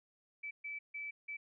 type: tone bursts at uneven times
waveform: sine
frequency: 2309 Hz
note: D7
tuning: 30 cents flat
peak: -40 dBFS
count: 4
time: 0.43-0.51 / 0.64-0.79 / 0.94-1.11 / 1.28-1.37 s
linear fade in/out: 10 ms
effects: none